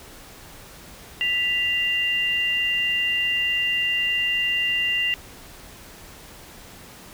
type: tone pair together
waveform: sine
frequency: 1971.4 / 2788 Hz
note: B6 / F7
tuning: -4 / -4 cents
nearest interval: tritone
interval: 600 cents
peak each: -26 / -21 dBFS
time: 1.21-5.14 s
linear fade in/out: 0 ms
effects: pink hiss -44 dBFS RMS until 7.13 s